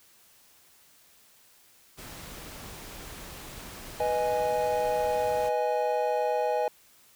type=noise; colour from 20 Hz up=pink; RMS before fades=-43 dBFS; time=1.97-5.5 s; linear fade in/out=20 ms
type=chord; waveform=triangle; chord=G# minor; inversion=first; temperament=equal; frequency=493.9 / 622.3 / 830.6 Hz; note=B4 / D#5 / G#5; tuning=0 / 0 / 0 cents; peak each=-27 dBFS; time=4-6.68 s; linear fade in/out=2 ms
effects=white hiss -59 dBFS RMS until 7.15 s